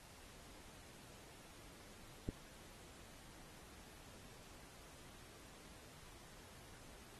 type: click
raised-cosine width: 3 ms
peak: -26 dBFS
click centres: 2.289 s
effects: pink hiss -60 dBFS RMS until 7.19 s + AAC 32 kbps